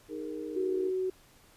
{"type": "chord", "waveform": "sine", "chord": "D# suspended fourth", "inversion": "none", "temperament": "equal with one note detuned", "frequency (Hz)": [311.1, 408.9, 466.2], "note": ["D#4", "G#4", "A#4"], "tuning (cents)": [0, -27, 0], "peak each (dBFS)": [-38, -41, -40], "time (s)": [0.08, 0.92], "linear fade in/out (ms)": 50}
{"type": "tone", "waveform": "sine", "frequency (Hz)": 373.4, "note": "F#4", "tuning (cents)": 16, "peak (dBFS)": -28, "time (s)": [0.56, 1.1], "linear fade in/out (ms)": 5}
{"effects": ["pink hiss -60 dBFS RMS until 1.56 s", "resampled to 32000 Hz"]}